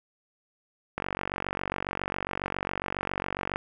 click train, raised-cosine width 0.5 ms, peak -14 dBFS, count 123, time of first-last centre 0.98-3.559 s, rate 47.3 Hz, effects none

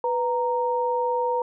sine tone pair together, 494.8 / 930 Hz, B4 / A#5, +3 / -4 cents, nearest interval major seventh, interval 1093 cents, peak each -24 dBFS, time 0.04-1.42 s, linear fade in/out 2 ms, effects none

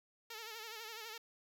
5% pulse tone with vibrato, 445.7 Hz, A4, 22 cents sharp, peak -34 dBFS, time 0.3-1.18 s, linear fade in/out 5 ms, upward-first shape sine, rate 12 Hz, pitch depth 78 cents each way, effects none

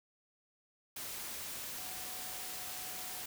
sine tone in noise, 740 Hz, F#5, in tune, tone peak -54 dBFS, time 1.78-3.23 s, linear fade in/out 5 ms, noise white, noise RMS -43 dBFS, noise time 0.96-3.26 s, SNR -14 dB, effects none

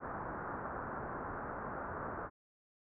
white low-pass noise, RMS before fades -42 dBFS, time 0-2.3 s, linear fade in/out 50 ms, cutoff 1500 Hz, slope 48 dB/octave, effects none

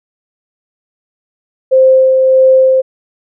sine tone with tremolo, 523.3 Hz, C5, in tune, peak -3 dBFS, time 1.71-2.82 s, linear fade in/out 20 ms, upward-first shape sine, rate 1.6 Hz, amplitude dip 30%, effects none

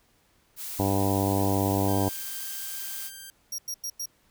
blue noise, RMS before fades -36 dBFS, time 0.56-3.11 s, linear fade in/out 50 ms
harmonic tone, 97.8 Hz, G2, 4 cents flat, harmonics 1 / 2 / 3 / 4 / 5 / 6 / 7 / 8 / 9 / 10, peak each -27 / -31 / -28 / -33 / -34 / -35 / -34 / -34 / -37 / -37 dBFS, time 0.79-2.09 s, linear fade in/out 5 ms
5% pulse tone, 1579 Hz, G6, 12 cents sharp, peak -30 dBFS, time 1.88-3.3 s, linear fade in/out 0 ms
sawtooth tone bursts, 5640 Hz, F8, 16 cents sharp, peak -28 dBFS, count 4, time 3.52-4.058 s, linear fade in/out 5 ms, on 64 ms, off 94 ms
effects pink hiss -65 dBFS RMS until 4.3 s

